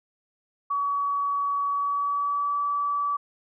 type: tone with pitch glide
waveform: sine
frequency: 1133 to 1151.5 Hz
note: C#6 to D6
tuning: +37 to -34 cents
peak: -23 dBFS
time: 0.7-3.17 s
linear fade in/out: 10 ms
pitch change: +29 cents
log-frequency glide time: 1.68-2.57 s
effects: none